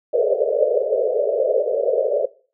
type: band-pass noise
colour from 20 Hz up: white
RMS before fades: -19 dBFS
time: 0.13-2.26 s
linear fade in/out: 10 ms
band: 420 to 620 Hz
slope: 96 dB/octave
effects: noise-tail reverb RT60 0.4 s tail -20 dB re dry